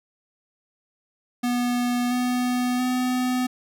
square tone with pitch steps, 244.2 / 248 / 251.9 Hz, B3 / B3 / B3, -19 / +7 / +34 cents, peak -22 dBFS, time 1.43-3.47 s, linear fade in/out 10 ms, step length 680 ms, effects none

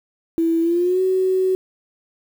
sine tone with pitch glide, 330 to 374.7 Hz, E4 to F#4, +2 to +22 cents, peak -15 dBFS, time 0.38-1.55 s, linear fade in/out 0 ms, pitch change +220 cents, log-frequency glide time 0.61-1.01 s, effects 7-bit

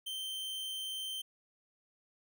45% pulse tone, 3119 Hz, G7, 9 cents flat, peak -37 dBFS, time 0.06-1.22 s, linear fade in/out 10 ms, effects none

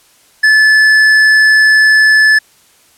sine tone with tanh clipping, 1734 Hz, A6, 26 cents flat, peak -6 dBFS, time 0.43-2.39 s, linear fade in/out 10 ms, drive 9 dB, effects white hiss -48 dBFS RMS until 2.97 s + low-pass 12000 Hz 12 dB/octave

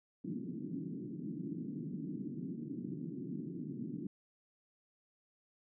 white band-pass noise, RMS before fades -42 dBFS, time 0.24-4.07 s, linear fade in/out 5 ms, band 140 to 320 Hz, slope 48 dB/octave, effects none

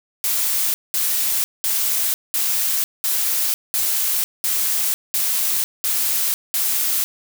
blue noise bursts, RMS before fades -20 dBFS, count 10, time 0.24-7.04 s, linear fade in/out 0 ms, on 500 ms, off 200 ms, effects none

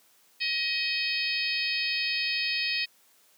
harmonic tone, 631 Hz, D#5, 24 cents sharp, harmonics 3 / 4 / 5 / 6 / 7 / 8, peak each -35 / -30 / -36 / -37 / -32 / -35 dBFS, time 0.4-2.86 s, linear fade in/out 20 ms, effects white hiss -62 dBFS RMS until 3.37 s + high-pass 200 Hz 12 dB/octave

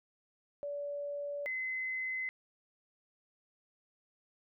sine tone pair in turn, 575 / 2044 Hz, D5 / C7, -37 / -41 cents, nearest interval octave + minor seventh, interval 2196 cents, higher second, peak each -36 / -34 dBFS, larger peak second, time 0.63-1.46 / 1.46-2.29 s, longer neither, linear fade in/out 0 ms, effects none

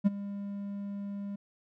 triangle tone with ADSR envelope, 200.9 Hz, G3, 43 cents sharp, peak -16 dBFS, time 0.04-1.36 s, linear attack 26 ms, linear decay 23 ms, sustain -17 dB, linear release 8 ms, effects none

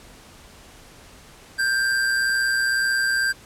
square tone with amplitude modulation, 1579 Hz, G6, 12 cents sharp, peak -18 dBFS, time 1.58-3.33 s, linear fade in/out 20 ms, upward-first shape sine, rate 122 Hz, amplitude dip 40%, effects pink hiss -47 dBFS RMS until 3.45 s + low-pass 11000 Hz 12 dB/octave

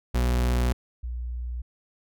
40% pulse / sine tone pair in turn, 61 / 60.33 Hz, B1 / B1, -21 / -40 cents, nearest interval unison, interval 19 cents, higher first, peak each -20 / -29 dBFS, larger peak first, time 0.14-0.73 / 1.03-1.62 s, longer neither, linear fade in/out 10 ms, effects none

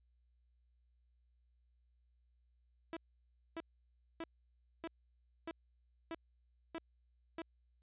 sawtooth tone bursts, 329.6 Hz, E4, in tune, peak -37 dBFS, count 8, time 2.93-7.418 s, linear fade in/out 0 ms, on 36 ms, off 600 ms, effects added 60 Hz sine -70 dBFS peak until 7.82 s + resampled to 8000 Hz

